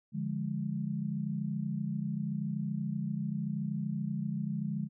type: chord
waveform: sine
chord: D diminished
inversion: none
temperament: equal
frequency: 146.83 / 174.61 / 207.7 Hz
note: D3 / F3 / Ab3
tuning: 0 / 0 / 0 cents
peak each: -36 / -37 / -35 dBFS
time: 0.12-4.89 s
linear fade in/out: 50 ms
effects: none